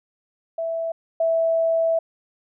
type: tone pair in turn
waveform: sine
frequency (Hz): 659.3 / 657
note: E5 / E5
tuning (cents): 0 / -6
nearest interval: unison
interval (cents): 6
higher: first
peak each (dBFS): -23 / -17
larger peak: second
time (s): 0.58-0.92 / 1.2-1.99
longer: second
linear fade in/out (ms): 5
effects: none